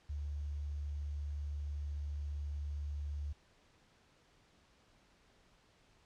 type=tone with quantisation; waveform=sine; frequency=72.9 Hz; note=D2; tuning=12 cents flat; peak=-37 dBFS; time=0.09-3.33 s; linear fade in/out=10 ms; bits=11; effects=pink hiss -68 dBFS RMS until 6.05 s + low-pass 6000 Hz 12 dB/octave